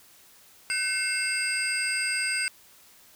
sine tone cluster, 1523 / 2142 / 2653 / 4850 / 8410 Hz, F#6 / C7 / E7 / D#8 / C9, +50 / +40 / +10 / -45 / +8 cents, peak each -31 dBFS, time 0.7-2.48 s, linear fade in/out 0 ms, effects tanh soft clip ceiling -16 dBFS + white hiss -55 dBFS RMS until 3.15 s

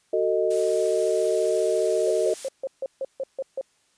sine chord, D# diminished, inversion first, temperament just, 373.4 / 448 / 622.3 Hz, F#4 / A4 / D#5, +16 / +31 / 0 cents, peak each -25 / -24 / -24 dBFS, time 0.13-2.34 s, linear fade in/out 5 ms
blue noise, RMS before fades -36 dBFS, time 0.5-2.49 s, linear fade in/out 10 ms
sine tone bursts, 535 Hz, C5, 38 cents sharp, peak -25 dBFS, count 9, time 2.07-3.612 s, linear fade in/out 2 ms, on 38 ms, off 150 ms
effects white hiss -65 dBFS RMS until 3.97 s + resampled to 22050 Hz

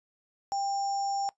sine tone with sample-and-hold, 794 Hz, G5, 22 cents sharp, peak -27 dBFS, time 0.52-1.29 s, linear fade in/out 0 ms, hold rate 6300 Hz, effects noise-tail reverb RT60 0.1 s tail -18 dB re dry + resampled to 22050 Hz

